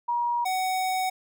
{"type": "tone pair in turn", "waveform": ["sine", "square"], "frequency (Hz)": [954, 748.5], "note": ["A#5", "F#5"], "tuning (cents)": [40, 20], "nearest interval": "major third", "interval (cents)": 420, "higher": "first", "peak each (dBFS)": [-23, -25], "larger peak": "first", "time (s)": [[0.08, 0.45], [0.45, 1.1]], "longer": "second", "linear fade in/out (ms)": 10, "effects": []}